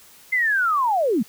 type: linear sweep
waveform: sine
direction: down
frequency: 2093 to 185 Hz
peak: -17 dBFS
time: 0.32-1.23 s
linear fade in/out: 10 ms
effects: white hiss -49 dBFS RMS until 1.28 s